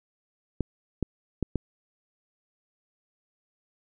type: clicks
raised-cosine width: 3 ms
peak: -13 dBFS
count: 4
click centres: 0.607 / 1.027 / 1.427 / 1.557 s
effects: none